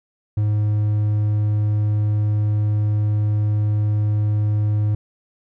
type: tone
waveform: triangle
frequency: 105.3 Hz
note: G#2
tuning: 24 cents sharp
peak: -14 dBFS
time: 0.37-4.95 s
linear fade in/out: 5 ms
effects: none